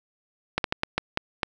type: slowing click train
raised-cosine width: 0.3 ms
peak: -7 dBFS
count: 7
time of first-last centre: 0.58-1.432 s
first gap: 62 ms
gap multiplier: 1.33
effects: none